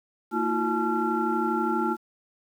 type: tone cluster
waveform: sine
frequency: 228 / 325.6 / 357.9 / 860 / 1368 Hz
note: A#3 / E4 / F4 / A5 / F6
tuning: -38 / -21 / +42 / -40 / -36 cents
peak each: -29 dBFS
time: 0.31-1.97 s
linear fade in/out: 50 ms
effects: tanh soft clip ceiling -12 dBFS + 9-bit